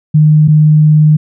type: tone pair in turn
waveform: sine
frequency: 152.9 / 152.9 Hz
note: D#3 / D#3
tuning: -30 / -30 cents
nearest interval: unison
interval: 0 cents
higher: neither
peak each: -3 dBFS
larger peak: neither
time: 0.14-0.48 / 0.48-1.17 s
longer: second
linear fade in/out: 10 ms
effects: none